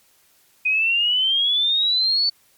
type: exponential sweep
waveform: sine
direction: up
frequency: 2485 to 4529 Hz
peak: -16 dBFS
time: 0.65-2.3 s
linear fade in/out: 10 ms
effects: white hiss -58 dBFS RMS until 2.57 s + MP3 96 kbps